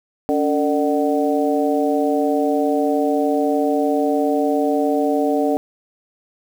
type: harmonic tone with a mistuned harmonic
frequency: 150 Hz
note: D3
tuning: 37 cents sharp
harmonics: 2 / 3 / 4 / 5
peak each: -19 / -21 / -22 / -23 dBFS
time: 0.29-5.57 s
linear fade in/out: 0 ms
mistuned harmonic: 2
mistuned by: -100 cents
effects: 7-bit